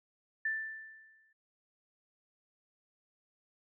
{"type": "tone with exponential decay", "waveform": "sine", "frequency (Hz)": 1768, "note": "A6", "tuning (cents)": 8, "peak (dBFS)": -29, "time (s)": [0.45, 1.33], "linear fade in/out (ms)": 5, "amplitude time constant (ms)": 190, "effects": []}